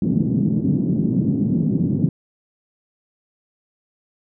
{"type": "band-pass noise", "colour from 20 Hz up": "pink", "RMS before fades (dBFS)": -19, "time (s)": [0.02, 2.09], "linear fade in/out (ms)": 2, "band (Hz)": [150, 260], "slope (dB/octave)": 24, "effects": []}